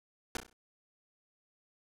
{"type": "noise with echo", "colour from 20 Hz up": "pink", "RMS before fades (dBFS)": -35, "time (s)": [0.35, 0.37], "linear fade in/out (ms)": 2, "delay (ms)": 32, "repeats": 5, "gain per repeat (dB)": -7, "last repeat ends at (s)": 0.53, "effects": ["low-pass 11000 Hz 12 dB/octave"]}